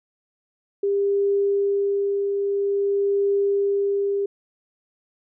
sine tone with tremolo, 400 Hz, G4, 35 cents sharp, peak -17 dBFS, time 0.83-4.26 s, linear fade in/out 5 ms, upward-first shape triangle, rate 0.5 Hz, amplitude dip 35%, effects none

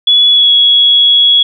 sine tone with pitch glide, 3400 to 3347 Hz, G#7 to G#7, +40 to +13 cents, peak -4 dBFS, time 0.07-1.43 s, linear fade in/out 5 ms, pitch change -27 cents, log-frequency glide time 0.29-0.52 s, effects none

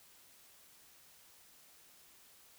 silence, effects white hiss -62 dBFS RMS until 2.58 s

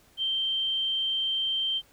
sine tone, 3136 Hz, G7, in tune, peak -25 dBFS, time 0.17-1.82 s, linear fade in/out 50 ms, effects pink hiss -60 dBFS RMS until 1.92 s

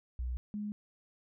sine tone pair in turn, 61.74 / 208.4 Hz, B1 / G#3, 0 / +6 cents, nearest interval octave + major sixth, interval 2106 cents, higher second, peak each -33 / -35 dBFS, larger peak first, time 0.19-0.37 / 0.54-0.72 s, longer neither, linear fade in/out 0 ms, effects none

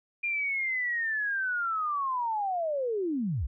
sine linear sweep, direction down, 2416 to 47.8 Hz, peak -27 dBFS, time 0.23-3.47 s, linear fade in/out 10 ms, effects none

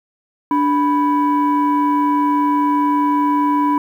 sine tone pair together, 292.5 / 987.8 Hz, D4 / B5, -7 / 0 cents, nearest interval octave + major sixth, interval 2107 cents, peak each -14 dBFS, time 0.51-3.78 s, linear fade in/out 2 ms, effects tanh soft clip ceiling -9 dBFS + 8-bit

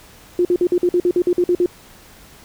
sine tone bursts, 354.3 Hz, F4, 25 cents sharp, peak -12 dBFS, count 12, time 0.39-1.66 s, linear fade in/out 2 ms, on 60 ms, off 50 ms, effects pink hiss -45 dBFS RMS until 2.44 s

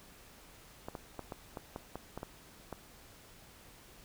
clicks, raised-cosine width 1 ms, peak -26 dBFS, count 10, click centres 0.885 / 0.952 / 1.193 / 1.322 / 1.572 / 1.761 / 1.956 / 2.176 / 2.231 / 2.727 s, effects pink hiss -57 dBFS RMS until 4.04 s

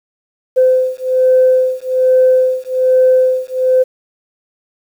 sine beating tone pair, 513 / 514.2 Hz, C5 / C5, -34 / -30 cents, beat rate 1.2 Hz, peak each -11 dBFS, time 0.56-3.84 s, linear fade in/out 20 ms, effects tanh soft clip ceiling -1 dBFS + 7-bit

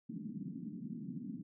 white band-pass noise, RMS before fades -44 dBFS, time 0.09-1.43 s, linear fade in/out 10 ms, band 150 to 270 Hz, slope 48 dB/octave, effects none

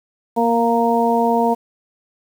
harmonic tone with a mistuned harmonic, 232.5 Hz, A#3, 4 cents flat, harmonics 1 / 2 / 3 / 4, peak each -19 / -19 / -19 / -19 dBFS, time 0.36-1.55 s, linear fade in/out 20 ms, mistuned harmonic 1, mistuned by +15 cents, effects 7-bit

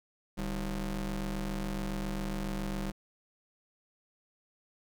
35% pulse ring-modulated tone, 115.9 Hz, A#2, 10 cents flat, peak -28 dBFS, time 0.37-2.92 s, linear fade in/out 20 ms, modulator 81.6 Hz, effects none

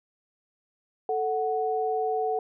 sine tone pair together, 440 / 740.9 Hz, A4 / F#5, 0 / +2 cents, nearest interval major sixth, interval 902 cents, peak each -27 dBFS, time 1.09-2.39 s, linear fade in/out 2 ms, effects none

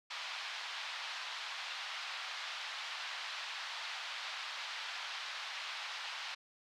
white band-pass noise, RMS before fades -43 dBFS, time 0.1-6.35 s, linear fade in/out 10 ms, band 800 to 4200 Hz, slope 24 dB/octave, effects none

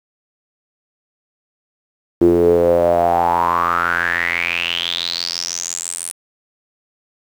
sawtooth tone with band-pass filter sweep, 86 Hz, F2, 26 cents flat, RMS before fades -17 dBFS, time 2.21-6.12 s, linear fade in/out 5 ms, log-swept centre 340 to 9800 Hz, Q 8.4, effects 7-bit

